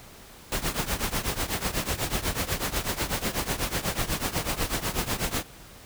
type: noise with tremolo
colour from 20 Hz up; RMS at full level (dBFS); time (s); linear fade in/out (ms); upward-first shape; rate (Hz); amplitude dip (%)
pink; -25; 0.52-5.43; 0; triangle; 8.1; 90
effects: pink hiss -48 dBFS RMS until 5.85 s